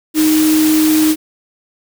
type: tone in noise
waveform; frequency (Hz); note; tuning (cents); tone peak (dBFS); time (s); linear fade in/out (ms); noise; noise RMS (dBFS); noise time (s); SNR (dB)
sine; 311.1; D#4; 0; -9; 0.14-1.16; 50; white; -20; 0.14-1.16; +8
effects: none